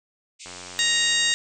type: band-pass noise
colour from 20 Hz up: white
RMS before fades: -42 dBFS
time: 0.39-1.15 s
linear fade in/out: 20 ms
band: 2100 to 8400 Hz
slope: 96 dB/octave
type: click train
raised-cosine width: 0.5 ms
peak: -26 dBFS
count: 78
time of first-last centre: 0.46-1.317 s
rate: 89.8 Hz
type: harmonic tone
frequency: 936 Hz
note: A#5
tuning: 7 cents sharp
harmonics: 2 / 3 / 4 / 5 / 6 / 7 / 8 / 9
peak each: -25 / -27 / -23 / -30 / -34 / -30 / -28 / -36 dBFS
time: 0.79-1.34 s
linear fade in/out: 0 ms
effects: none